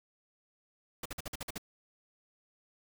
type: noise bursts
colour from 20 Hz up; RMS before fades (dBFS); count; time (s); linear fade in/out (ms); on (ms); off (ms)
pink; -39; 8; 1.03-1.581; 5; 26; 49
effects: none

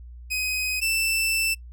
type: tone pair in turn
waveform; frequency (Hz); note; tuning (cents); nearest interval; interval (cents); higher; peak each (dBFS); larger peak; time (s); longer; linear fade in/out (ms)
sawtooth; 2513 / 2662; D#7 / E7; +17 / +16; minor second; 99; second; -21 / -18; second; 0.3-0.81 / 0.81-1.55; second; 20
effects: noise-tail reverb RT60 0.1 s tail -23 dB re dry + added 60 Hz sine -39 dBFS peak until 1.72 s

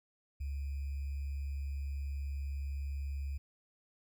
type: tone with sample-and-hold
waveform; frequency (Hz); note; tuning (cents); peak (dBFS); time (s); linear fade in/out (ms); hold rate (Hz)
sine; 69.7; C#2; +10; -35; 0.4-3.38; 10; 2450
effects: none

